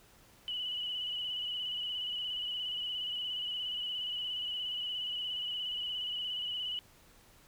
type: tone with vibrato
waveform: sine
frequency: 2960 Hz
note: F#7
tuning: in tune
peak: -34 dBFS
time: 0.48-6.79 s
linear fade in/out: 0 ms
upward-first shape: square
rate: 17 Hz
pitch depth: 29 cents each way
effects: pink hiss -61 dBFS RMS until 7.47 s